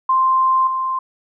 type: tone with level steps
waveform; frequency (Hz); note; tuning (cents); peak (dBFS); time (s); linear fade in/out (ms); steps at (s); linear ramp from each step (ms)
sine; 1046.5; C6; 0; -12 / -18; 0.09-0.99; 5; 0.67; 2
effects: none